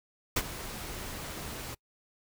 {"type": "noise with ADSR envelope", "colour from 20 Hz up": "pink", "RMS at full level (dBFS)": -25, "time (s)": [0.36, 1.75], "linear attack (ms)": 6, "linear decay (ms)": 51, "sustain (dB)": -15, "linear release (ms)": 12, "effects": ["noise-tail reverb RT60 0.1 s tail -26 dB re dry"]}